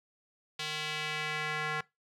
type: tone with band-pass filter sweep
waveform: square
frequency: 153.3 Hz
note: D#3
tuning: 25 cents flat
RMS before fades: -35 dBFS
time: 0.59-1.81 s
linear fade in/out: 5 ms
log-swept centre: 3500 to 1600 Hz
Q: 1.6
effects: noise-tail reverb RT60 0.2 s tail -21 dB re dry